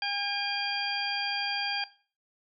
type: harmonic tone with a mistuned harmonic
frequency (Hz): 808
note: G#5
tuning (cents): -48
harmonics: 1 / 2 / 3 / 4 / 6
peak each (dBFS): -35 / -35 / -35 / -35 / -35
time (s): 0.02-1.84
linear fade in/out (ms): 2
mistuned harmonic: 6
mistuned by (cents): -38
effects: noise-tail reverb RT60 0.4 s tail -18 dB re dry